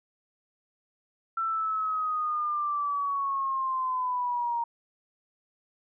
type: linear sweep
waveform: sine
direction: down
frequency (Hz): 1343 to 932.3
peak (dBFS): -26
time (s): 1.37-4.64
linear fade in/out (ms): 5
effects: none